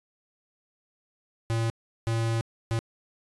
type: tone bursts at uneven times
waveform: square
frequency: 114.2 Hz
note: A#2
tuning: 35 cents flat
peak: -25 dBFS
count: 3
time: 1.5-1.7 / 2.07-2.41 / 2.71-2.79 s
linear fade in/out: 0 ms
effects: resampled to 24000 Hz